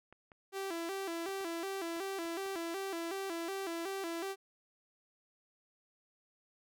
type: clicks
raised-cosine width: 0.5 ms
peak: -40 dBFS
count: 8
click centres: 0.126 / 0.318 / 1.287 / 1.41 / 1.965 / 2.254 / 2.462 / 2.556 s
type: tone with vibrato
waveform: sawtooth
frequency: 360.8 Hz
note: F#4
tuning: 44 cents flat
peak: -33 dBFS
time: 0.52-4.36 s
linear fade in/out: 50 ms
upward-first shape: square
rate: 2.7 Hz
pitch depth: 130 cents each way
effects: none